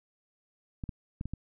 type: clicks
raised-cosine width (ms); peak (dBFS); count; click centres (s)
5; -23; 5; 0.838 / 0.892 / 1.211 / 1.256 / 1.336
effects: none